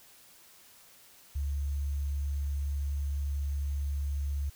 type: tone with sample-and-hold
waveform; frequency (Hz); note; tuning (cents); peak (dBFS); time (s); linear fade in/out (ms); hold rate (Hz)
sine; 71; C#2; +42; -29; 1.35-4.5; 10; 6300
effects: white hiss -57 dBFS RMS until 4.55 s